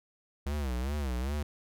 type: tone with vibrato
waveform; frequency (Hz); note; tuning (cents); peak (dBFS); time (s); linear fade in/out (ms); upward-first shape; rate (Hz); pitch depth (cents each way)
square; 67.4; C#2; -48; -31; 0.46-1.43; 5; sine; 2.5; 180
effects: none